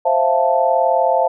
sine chord, F major seventh, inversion second, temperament equal with one note detuned, 526 / 659.3 / 698.5 / 880 Hz, C5 / E5 / F5 / A5, +9 / 0 / 0 / 0 cents, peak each -18 dBFS, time 0.05-1.28 s, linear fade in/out 10 ms, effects none

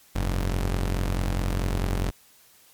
sawtooth tone pair together, 44.63 / 100.2 Hz, F1 / G2, +38 / +38 cents, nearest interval octave + major second, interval 1400 cents, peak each -20 / -27 dBFS, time 0.15-2.11 s, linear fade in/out 10 ms, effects white hiss -56 dBFS RMS until 2.73 s + MP3 96 kbps

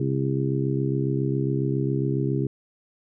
harmonic tone, 67.3 Hz, C2, 49 cents sharp, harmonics 2 / 3 / 4 / 5 / 6, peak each -24 / -33 / -30 / -29 / -30 dBFS, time 0-2.47 s, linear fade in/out 5 ms, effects none

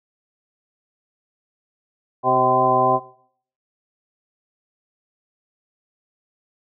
harmonic tone with a mistuned harmonic, 128.1 Hz, C3, 36 cents flat, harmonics 1 / 2 / 3 / 4 / 5 / 6 / 8, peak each -30 / -28 / -24 / -26 / -22 / -18 / -19 dBFS, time 2.23-3 s, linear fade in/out 50 ms, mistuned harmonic 4, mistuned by +55 cents, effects noise-tail reverb RT60 0.6 s tail -18 dB re dry

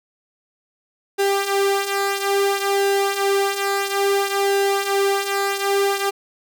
sawtooth tone with flanger, 396.6 Hz, G4, 20 cents sharp, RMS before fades -20 dBFS, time 1.18-6.11 s, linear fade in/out 20 ms, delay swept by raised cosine 1.6 to 5.4 ms, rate 0.59 Hz, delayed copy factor -0.6, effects none

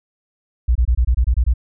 sine tone bursts, 60 Hz, B1, 49 cents flat, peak -11 dBFS, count 9, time 0.68-1.538 s, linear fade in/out 10 ms, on 74 ms, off 24 ms, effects none

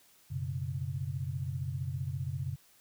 sine chord, F# suspended fourth, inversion none, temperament equal, 92.5 / 123.47 / 138.59 Hz, F#2 / B2 / C#3, 0 / 0 / 0 cents, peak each -38 / -38 / -36 dBFS, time 0.3-2.56 s, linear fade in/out 20 ms, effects white hiss -63 dBFS RMS until 2.8 s

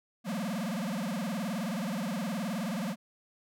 square tone with vibrato, 204.3 Hz, G#3, 28 cents flat, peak -32 dBFS, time 0.24-2.96 s, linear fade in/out 50 ms, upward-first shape sine, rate 19 Hz, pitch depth 290 cents each way, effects none

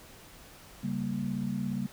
sine chord, G diminished, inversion second, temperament equal, 138.59 / 196 / 233.1 Hz, Db3 / G3 / Bb3, 0 / 0 / 0 cents, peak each -36 / -33 / -34 dBFS, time 0.83-1.87 s, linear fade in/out 10 ms, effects pink hiss -52 dBFS RMS until 1.92 s

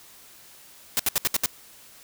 white noise bursts, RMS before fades -22 dBFS, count 6, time 0.97-1.459 s, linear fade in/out 0 ms, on 24 ms, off 69 ms, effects white hiss -50 dBFS RMS until 2.03 s

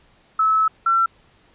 sine tone pair in turn, 1300 / 1349.1 Hz, E6 / E6, -24 / +40 cents, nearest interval minor second, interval 64 cents, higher second, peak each -14 dBFS, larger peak neither, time 0.39-0.68 / 0.86-1.06 s, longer first, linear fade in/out 5 ms, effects pink hiss -56 dBFS RMS until 1.54 s + resampled to 8000 Hz

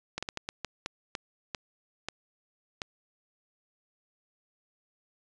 slowing click train, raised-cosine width 0.2 ms, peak -16 dBFS, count 11, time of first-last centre 0.18-2.818 s, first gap 46 ms, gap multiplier 1.36, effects resampled to 22050 Hz

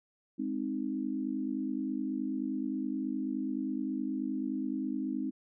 sine chord, Ab major, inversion none, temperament equal, 207.7 / 261.6 / 311.1 Hz, Ab3 / C4 / Eb4, 0 / 0 / 0 cents, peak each -38 / -34 / -36 dBFS, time 0.38-5.31 s, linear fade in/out 20 ms, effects none

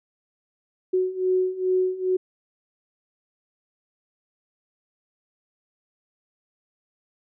sine beating tone pair, 368.9 / 371.3 Hz, F#4 / F#4, -5 / +6 cents, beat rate 2.4 Hz, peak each -25 / -22 dBFS, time 0.93-2.17 s, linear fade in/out 10 ms, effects none

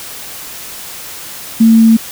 sine tone, 225.2 Hz, A3, 40 cents sharp, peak -3 dBFS, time 1.6-1.97 s, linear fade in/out 10 ms, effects white hiss -28 dBFS RMS until 2.11 s

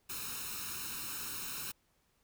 white noise with comb filter, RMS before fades -41 dBFS, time 0.09-1.72 s, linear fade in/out 10 ms, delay 0.75 ms, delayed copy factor +0.75, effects pink hiss -74 dBFS RMS until 2.23 s

